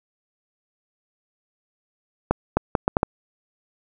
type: accelerating click train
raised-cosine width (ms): 1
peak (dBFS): -3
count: 6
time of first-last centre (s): 2.31-3.031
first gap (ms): 260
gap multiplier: 0.7
effects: none